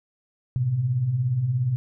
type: beating tone pair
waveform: sine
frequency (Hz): 110 / 127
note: A2 / B2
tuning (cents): 0 / +49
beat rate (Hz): 17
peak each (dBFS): -30 / -21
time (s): 0.56-1.76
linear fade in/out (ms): 0
effects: none